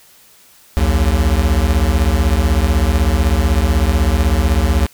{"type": "beating tone pair", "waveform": "square", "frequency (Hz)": [62.4, 78.4], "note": ["B1", "D#2"], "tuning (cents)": [19, 14], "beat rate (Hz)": 16, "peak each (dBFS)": -15, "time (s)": [0.77, 4.87], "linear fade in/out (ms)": 0, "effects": ["white hiss -47 dBFS RMS until 4.93 s"]}